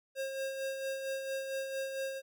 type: tone with tremolo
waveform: square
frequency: 537 Hz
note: C5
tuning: 45 cents sharp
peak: -34 dBFS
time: 0.15-2.22 s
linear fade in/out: 50 ms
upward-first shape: sine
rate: 4.4 Hz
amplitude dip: 45%
effects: none